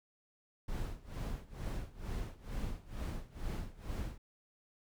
brown noise with tremolo, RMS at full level -37 dBFS, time 0.68-4.18 s, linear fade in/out 5 ms, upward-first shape sine, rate 2.2 Hz, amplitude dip 90%, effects none

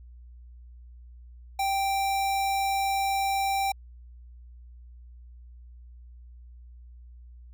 square tone, 784 Hz, G5, in tune, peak -25 dBFS, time 1.59-3.72 s, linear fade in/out 5 ms, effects added 60 Hz sine -45 dBFS peak until 7.53 s

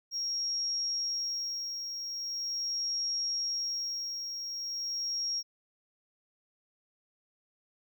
triangle tone with tremolo, 5590 Hz, F8, 1 cent sharp, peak -26 dBFS, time 0.11-5.43 s, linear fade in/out 50 ms, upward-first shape sine, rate 0.41 Hz, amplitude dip 60%, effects tanh soft clip ceiling -28 dBFS

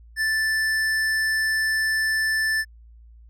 triangle tone with hard clipping, 1760 Hz, A6, in tune, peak -22 dBFS, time 0.16-2.65 s, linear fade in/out 50 ms, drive 16 dB, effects added 57 Hz sine -45 dBFS peak until 3.29 s

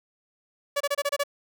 sawtooth tone bursts, 571 Hz, D5, 49 cents flat, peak -19 dBFS, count 7, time 0.76-1.237 s, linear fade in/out 10 ms, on 45 ms, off 27 ms, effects none

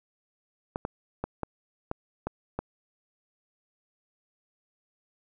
clicks, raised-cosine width 1 ms, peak -16 dBFS, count 7, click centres 0.759 / 0.851 / 1.24 / 1.433 / 1.914 / 2.27 / 2.59 s, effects none

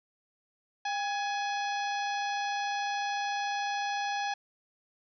harmonic tone with a mistuned harmonic, 840 Hz, G#5, 19 cents sharp, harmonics 1 / 2 / 3 / 4 / 5 / 6 / 7, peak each -31 / -37 / -41 / -43 / -45 / -47 / -48 dBFS, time 0.85-4.34 s, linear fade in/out 5 ms, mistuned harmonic 1, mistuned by -71 cents, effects none

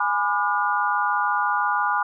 sine chord, G# diminished seventh, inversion none, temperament just, 830.6 / 996.7 / 1196.1 / 1435.3 Hz, G#5 / B5 / D6 / F6, 0 / +16 / +31 / +47 cents, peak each -25 dBFS, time 0-2.03 s, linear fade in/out 5 ms, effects none

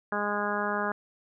harmonic tone, 206.2 Hz, G#3, 12 cents flat, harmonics 1 / 2 / 3 / 4 / 5 / 6 / 7 / 8, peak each -35 / -35 / -35 / -35 / -35 / -35 / -35 / -35 dBFS, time 0.12-0.92 s, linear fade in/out 2 ms, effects none

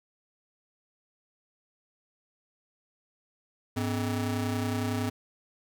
35% pulse ring-modulated tone, 176.2 Hz, F3, 16 cents sharp, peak -23 dBFS, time 3.76-5.1 s, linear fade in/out 10 ms, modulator 72.7 Hz, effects none

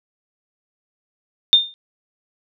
sine tone with exponential decay, 3624 Hz, A#7, 50 cents flat, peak -4 dBFS, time 1.53-1.74 s, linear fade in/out 0 ms, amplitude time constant 44 ms, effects none

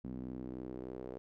sawtooth tone with band-pass filter sweep, 63.3 Hz, B1, 43 cents sharp, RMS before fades -44 dBFS, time 0.04-1.18 s, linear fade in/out 0 ms, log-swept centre 230 to 450 Hz, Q 2.6, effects none

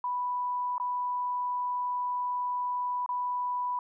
sine tone with dropouts, 987.8 Hz, B5, in tune, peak -28 dBFS, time 0.04-3.79 s, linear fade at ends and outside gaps 2 ms, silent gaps 0.781-0.799 / 3.062-3.09 s, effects none

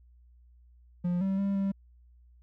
triangle tone with pitch steps, 176.5 / 192.9 / 197.9 / 195.9 Hz, F3 / G3 / G3 / G3, +19 / -28 / +17 / -1 cents, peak -24 dBFS, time 1.04-1.72 s, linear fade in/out 10 ms, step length 170 ms, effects added 60 Hz sine -55 dBFS peak until 2.42 s

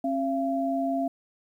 sine tone pair together, 270 / 681.1 Hz, C#4 / F5, -45 / -44 cents, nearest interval octave + major third, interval 1601 cents, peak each -27 dBFS, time 0.04-1.08 s, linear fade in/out 5 ms, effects 10-bit

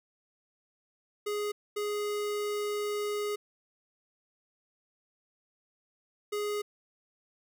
square tone bursts at uneven times, 415.3 Hz, G#4, in tune, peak -31 dBFS, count 3, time 1.26-1.52 / 1.76-3.36 / 6.32-6.62 s, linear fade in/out 10 ms, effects none

